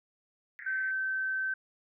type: band-pass noise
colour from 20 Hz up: pink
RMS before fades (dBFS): -46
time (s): 0.59-0.91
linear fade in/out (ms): 0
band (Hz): 1500 to 2100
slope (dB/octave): 96
type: tone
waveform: sine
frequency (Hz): 1543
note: G6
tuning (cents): -28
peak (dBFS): -29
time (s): 0.66-1.54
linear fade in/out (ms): 5
effects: none